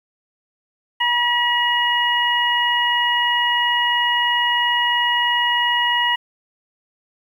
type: harmonic tone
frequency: 963 Hz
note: B5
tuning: 44 cents flat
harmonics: 1 / 2 / 3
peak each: -20 / -20 / -20 dBFS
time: 1-6.16 s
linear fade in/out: 10 ms
effects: 8-bit